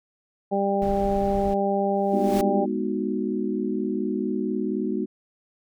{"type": "harmonic tone", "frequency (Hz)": 198.3, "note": "G3", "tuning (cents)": 20, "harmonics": [1, 2, 3, 4], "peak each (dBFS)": [-26, -26, -26, -26], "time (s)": [0.51, 2.66], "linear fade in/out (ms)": 20}
{"type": "noise", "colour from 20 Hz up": "brown", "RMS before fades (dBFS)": -33, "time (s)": [0.82, 1.54], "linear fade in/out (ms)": 0}
{"type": "noise with exponential growth", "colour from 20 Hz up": "pink", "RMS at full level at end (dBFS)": -31, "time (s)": [1.95, 2.41], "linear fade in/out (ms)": 0, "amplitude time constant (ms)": 100}
{"type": "chord", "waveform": "sine", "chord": "G# minor seventh", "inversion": "none", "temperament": "equal", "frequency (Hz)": [207.7, 246.9, 311.1, 370], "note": ["G#3", "B3", "D#4", "F#4"], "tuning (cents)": [0, 0, 0, 0], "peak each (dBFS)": [-28, -29, -30, -29], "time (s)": [2.12, 5.06], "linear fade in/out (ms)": 20}
{"effects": []}